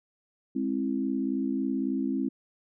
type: chord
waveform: sine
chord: Ab augmented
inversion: none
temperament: equal with one note detuned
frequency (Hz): 207.7 / 266 / 329.6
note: Ab3 / C4 / E4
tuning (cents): 0 / +29 / 0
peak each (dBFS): -32 / -28 / -33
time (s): 0.55-2.29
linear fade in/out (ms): 10
effects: none